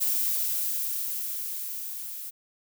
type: noise with level ramp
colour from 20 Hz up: violet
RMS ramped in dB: -25 to -38 dBFS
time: 0-2.31 s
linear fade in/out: 20 ms
effects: none